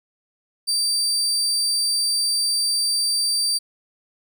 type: tone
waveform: 30% pulse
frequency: 4664 Hz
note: D8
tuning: 13 cents flat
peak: -16 dBFS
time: 0.67-3.59 s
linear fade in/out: 20 ms
effects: none